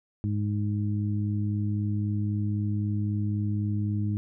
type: harmonic tone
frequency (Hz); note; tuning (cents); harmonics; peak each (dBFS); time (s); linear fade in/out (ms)
103.83; G#2; 0; 1 / 2 / 3; -26 / -31 / -36; 0.24-4.17; 0
effects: none